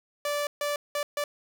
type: tone bursts at uneven times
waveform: sawtooth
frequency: 583 Hz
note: D5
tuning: 13 cents flat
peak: -23 dBFS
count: 4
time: 0.25-0.47 / 0.61-0.76 / 0.95-1.03 / 1.17-1.24 s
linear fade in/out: 2 ms
effects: none